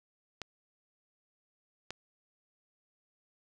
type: clicks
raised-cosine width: 0.2 ms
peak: -21 dBFS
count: 2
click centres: 0.417 / 1.906 s
effects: none